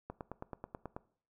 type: click train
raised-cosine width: 1 ms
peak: -27 dBFS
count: 9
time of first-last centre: 0.1-0.965 s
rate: 9.25 Hz
effects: noise-tail reverb RT60 0.5 s tail -19 dB re dry